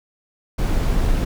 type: noise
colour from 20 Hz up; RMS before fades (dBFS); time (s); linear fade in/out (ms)
brown; -18; 0.58-1.25; 10
effects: none